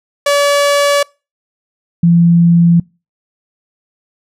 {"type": "tone pair in turn", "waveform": ["sawtooth", "sine"], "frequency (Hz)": [572, 170.36], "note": ["D5", "F3"], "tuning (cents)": [-46, -43], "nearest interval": "octave + major sixth", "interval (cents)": 2097, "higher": "first", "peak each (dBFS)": -5, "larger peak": "neither", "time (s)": [[0.26, 1.03], [2.03, 2.8]], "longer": "neither", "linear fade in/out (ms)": 5, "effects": ["noise-tail reverb RT60 0.3 s tail -26 dB re dry", "low-pass 11000 Hz 12 dB/octave"]}